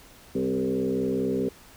sine tone with frequency modulation, 329.6 Hz, E4, in tune, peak -23 dBFS, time 0.35-1.49 s, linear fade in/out 5 ms, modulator 64.4 Hz, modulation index 2.3, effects pink hiss -51 dBFS RMS until 1.76 s

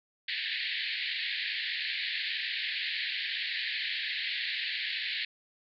pink band-pass noise, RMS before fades -34 dBFS, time 0.28-5.25 s, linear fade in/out 5 ms, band 1700 to 4500 Hz, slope 96 dB/octave, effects none

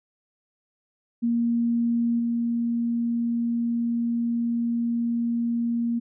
sine tone with level steps, 234.6 Hz, A#3, 11 cents sharp, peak -20 / -22 dBFS, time 1.22-6 s, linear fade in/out 20 ms, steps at 2.19 s, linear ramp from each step 5 ms, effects none

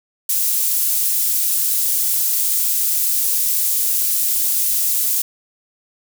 pink high-pass noise, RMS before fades -18 dBFS, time 0.29-5.22 s, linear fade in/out 5 ms, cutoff 11000 Hz, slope 12 dB/octave, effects none

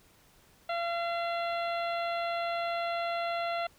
harmonic tone, 683 Hz, F5, 39 cents flat, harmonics 1 / 2 / 3 / 4 / 5 / 6, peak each -31 / -37 / -41 / -43 / -45 / -47 dBFS, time 0.69-3.67 s, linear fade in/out 5 ms, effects pink hiss -62 dBFS RMS until 3.78 s

